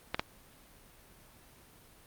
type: clicks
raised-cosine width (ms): 0.3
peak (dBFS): -14 / -13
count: 2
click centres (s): 0.145 / 0.195
effects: pink hiss -58 dBFS RMS until 2.06 s + Opus 32 kbps